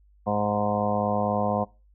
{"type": "harmonic tone with a mistuned harmonic", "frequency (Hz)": 103.83, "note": "G#2", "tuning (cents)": 0, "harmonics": [1, 2, 3, 4, 5, 6, 7, 8, 9, 10], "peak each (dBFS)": [-33, -28, -40, -38, -29, -31, -28, -38, -33, -34], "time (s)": [0.26, 1.65], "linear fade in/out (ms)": 20, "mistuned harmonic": 8, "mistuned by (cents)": 30, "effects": ["noise-tail reverb RT60 0.3 s tail -23 dB re dry", "added 50 Hz sine -55 dBFS peak until 1.94 s"]}